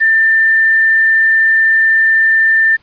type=tone with quantisation; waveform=sine; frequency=1788 Hz; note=A6; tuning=27 cents sharp; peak=-7 dBFS; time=0-2.77 s; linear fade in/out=20 ms; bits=6; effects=pink hiss -52 dBFS RMS until 2.82 s + resampled to 11025 Hz